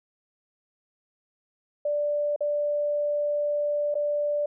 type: tone with dropouts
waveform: sine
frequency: 587.3 Hz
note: D5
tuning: in tune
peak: -23 dBFS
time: 1.85-4.46 s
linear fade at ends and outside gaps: 5 ms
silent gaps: 2.362-2.406 / 3.943-3.952 s
effects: none